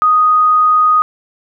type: tone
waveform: sine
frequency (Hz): 1244.5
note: D#6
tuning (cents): 0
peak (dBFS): -7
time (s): 0.02-1.02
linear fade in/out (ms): 0
effects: none